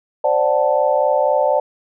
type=chord; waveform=sine; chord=D dominant seventh; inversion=third; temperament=equal; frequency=523.3 / 587.3 / 740 / 880 Hz; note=C5 / D5 / F#5 / A5; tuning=0 / 0 / 0 / 0 cents; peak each=-19 / -16 / -22 / -20 dBFS; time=0.24-1.6 s; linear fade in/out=5 ms; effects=none